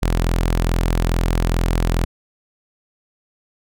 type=tone; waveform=sawtooth; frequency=42.36 Hz; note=E1; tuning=48 cents sharp; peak=-12 dBFS; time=0.02-2.05 s; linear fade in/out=10 ms; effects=none